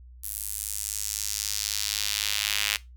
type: tone with high-pass filter sweep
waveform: sawtooth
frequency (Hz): 103.83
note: G#2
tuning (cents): 0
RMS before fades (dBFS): -30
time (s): 0.23-2.77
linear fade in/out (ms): 10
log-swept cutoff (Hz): 11000 to 2600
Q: 1.4
effects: noise-tail reverb RT60 0.2 s tail -18 dB re dry + added 61 Hz sine -45 dBFS peak until 2.96 s